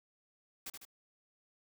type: noise with echo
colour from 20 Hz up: white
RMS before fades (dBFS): -43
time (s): 0.66-0.7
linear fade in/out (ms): 5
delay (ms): 76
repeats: 2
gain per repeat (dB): -5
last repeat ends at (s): 0.852
effects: none